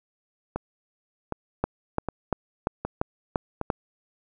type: two click trains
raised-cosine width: 1 ms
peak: -9 / -14 dBFS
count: 7 / 5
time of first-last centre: 1.64-3.702 / 0.56-3.613 s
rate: 2.91 / 1.31 Hz
effects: none